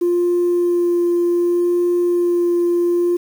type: tone with vibrato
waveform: sine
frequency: 349.2 Hz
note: F4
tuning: in tune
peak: -12 dBFS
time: 0.01-3.17 s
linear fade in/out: 10 ms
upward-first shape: sine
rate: 0.66 Hz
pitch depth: 10 cents each way
effects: tanh soft clip ceiling -11 dBFS + 7-bit